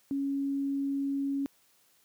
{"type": "tone", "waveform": "sine", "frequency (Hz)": 277.2, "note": "C#4", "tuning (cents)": 0, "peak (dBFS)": -28, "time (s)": [0.11, 1.46], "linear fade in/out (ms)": 0, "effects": ["white hiss -66 dBFS RMS until 2.04 s", "high-pass 80 Hz 12 dB/octave"]}